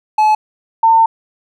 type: tone pair in turn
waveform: triangle / sine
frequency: 858 / 903.2 Hz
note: A5 / A5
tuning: -44 / +45 cents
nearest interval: minor second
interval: 89 cents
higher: second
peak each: -6 dBFS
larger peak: neither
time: 0.18-0.35 / 0.83-1.06 s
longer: second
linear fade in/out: 5 ms
effects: none